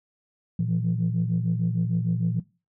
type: tone cluster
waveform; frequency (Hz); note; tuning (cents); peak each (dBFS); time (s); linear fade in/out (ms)
sine; 116.5 / 167.2 / 173.8; A#2 / E3 / F3; -1 / +25 / -8; -26; 0.59-2.4; 5
effects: noise-tail reverb RT60 0.3 s tail -19 dB re dry + tanh soft clip ceiling -15 dBFS